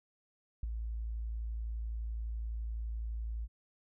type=tone with ADSR envelope; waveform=sine; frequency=55.9 Hz; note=A1; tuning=28 cents sharp; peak=-30 dBFS; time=0.63-3.48 s; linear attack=4 ms; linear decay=15 ms; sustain=-5 dB; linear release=45 ms; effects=none